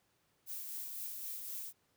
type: noise with tremolo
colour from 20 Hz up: violet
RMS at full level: -42 dBFS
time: 0.46-1.73 s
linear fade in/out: 50 ms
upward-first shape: sine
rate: 3.9 Hz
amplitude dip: 30%
effects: pink hiss -75 dBFS RMS until 1.96 s + high-pass 80 Hz 12 dB/octave